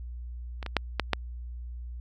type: clicks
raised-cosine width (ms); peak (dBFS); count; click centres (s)
0.3; -21 / -19 / -6 / -8 / -7; 5; 0.628 / 0.663 / 0.767 / 0.997 / 1.133
effects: added 60 Hz sine -36 dBFS peak until 2 s